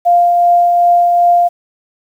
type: tone with tremolo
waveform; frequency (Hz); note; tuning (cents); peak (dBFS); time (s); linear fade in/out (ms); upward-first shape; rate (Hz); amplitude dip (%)
sine; 698.5; F5; 0; -5; 0.05-1.49; 20; triangle; 2.6; 30
effects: 7-bit